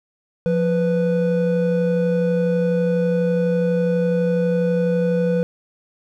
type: tone pair together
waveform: triangle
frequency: 175.33 / 493.9 Hz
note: F3 / B4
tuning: +7 / 0 cents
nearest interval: octave + tritone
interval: 1793 cents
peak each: -17 dBFS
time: 0.46-5.43 s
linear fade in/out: 0 ms
effects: none